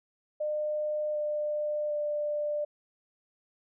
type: tone with pitch steps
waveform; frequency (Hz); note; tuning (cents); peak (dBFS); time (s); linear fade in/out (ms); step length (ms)
sine; 604 / 598.8 / 593.6; D5 / D5 / D5; +48 / +33 / +18; -28; 0.4-2.65; 10; 750
effects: none